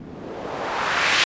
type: noise with low-pass filter sweep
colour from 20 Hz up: blue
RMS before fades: -24 dBFS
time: 0-1.24 s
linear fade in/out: 2 ms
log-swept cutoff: 210 to 2800 Hz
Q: 1.2
effects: resampled to 16000 Hz